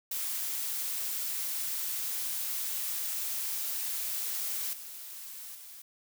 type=noise with level steps; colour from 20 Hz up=blue; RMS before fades=-34 / -44 / -48 dBFS; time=0.11-5.82 s; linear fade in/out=5 ms; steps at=4.73 / 5.55 s; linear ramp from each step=2 ms; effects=none

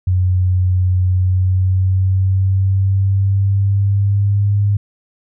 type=tone with pitch glide; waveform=sine; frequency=91.7 to 101.75 Hz; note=F#2 to G#2; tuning=-15 to -35 cents; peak=-11 dBFS; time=0.07-4.77 s; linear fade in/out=5 ms; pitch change=+180 cents; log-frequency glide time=1.04-4.57 s; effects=none

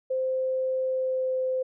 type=tone with pitch glide; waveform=sine; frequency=520 to 516.7 Hz; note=C5 to C5; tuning=-11 to -22 cents; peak=-24 dBFS; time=0.1-1.63 s; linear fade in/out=10 ms; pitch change=-11 cents; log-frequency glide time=0.84-1.38 s; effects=none

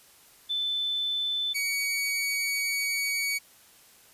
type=tone pair in turn; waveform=sine / sawtooth; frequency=3520 / 2252 Hz; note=A7 / C#7; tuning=0 / +27 cents; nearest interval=minor sixth; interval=773 cents; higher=first; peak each=-26 / -23 dBFS; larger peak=second; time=0.49-1.54 / 1.54-3.39 s; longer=second; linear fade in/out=20 ms; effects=white hiss -56 dBFS RMS until 4.13 s + resampled to 32000 Hz

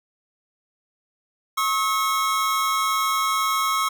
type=tone cluster; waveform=square; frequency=1088 / 1286 / 2194 Hz; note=C#6 / E6 / C#7; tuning=-33 / -43 / -18 cents; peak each=-24 / -24 / -31 dBFS; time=1.57-3.89 s; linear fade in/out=10 ms; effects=none

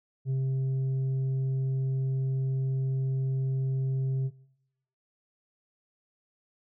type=tone with tanh clipping; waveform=triangle; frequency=132.8 Hz; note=C3; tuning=26 cents sharp; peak=-26 dBFS; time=0.25-4.31 s; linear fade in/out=50 ms; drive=8 dB; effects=noise-tail reverb RT60 1.0 s tail -24 dB re dry

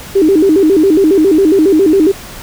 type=tone with vibrato; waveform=sine; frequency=349.2 Hz; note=F4; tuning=in tune; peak=-5 dBFS; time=0.15-2.12 s; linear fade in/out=10 ms; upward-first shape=square; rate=7.3 Hz; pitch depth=200 cents each way; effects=pink hiss -30 dBFS RMS until 2.42 s

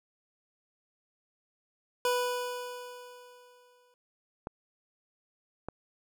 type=tone with exponential decay; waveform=25% pulse; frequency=493.4 Hz; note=B4; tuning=2 cents flat; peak=-21 dBFS; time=2.05-3.94 s; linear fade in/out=1 ms; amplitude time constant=410 ms
type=clicks; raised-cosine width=1 ms; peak=-22 dBFS; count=2; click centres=4.471 / 5.686 s
effects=none

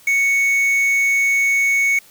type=tone with quantisation; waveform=triangle; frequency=2220 Hz; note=C#7; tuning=2 cents sharp; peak=-12 dBFS; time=0.07-1.99 s; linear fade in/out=5 ms; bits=5; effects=white hiss -48 dBFS RMS until 2.1 s

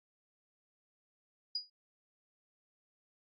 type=tone with exponential decay; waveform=sine; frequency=4900 Hz; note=D#8; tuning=27 cents flat; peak=-30 dBFS; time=1.55-1.7 s; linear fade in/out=5 ms; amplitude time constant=31 ms; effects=AAC 64 kbps

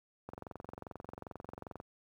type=click train; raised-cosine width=1 ms; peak=-29 dBFS; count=35; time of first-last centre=0.29-1.801 s; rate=22.5 Hz; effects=high-pass 60 Hz 12 dB/octave + 11-bit

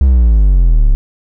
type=exponential sweep; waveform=triangle; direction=down; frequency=69.3 to 34.04 Hz; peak=-3 dBFS; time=0.01-0.95 s; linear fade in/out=0 ms; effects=none

